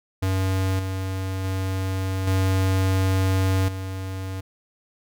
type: tone with level steps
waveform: square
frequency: 94.9 Hz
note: F#2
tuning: 44 cents sharp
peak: -21 / -26 / -24 / -19 / -29 dBFS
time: 0.22-4.41 s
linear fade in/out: 10 ms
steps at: 0.79 / 1.44 / 2.27 / 3.68 s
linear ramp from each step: 5 ms
effects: none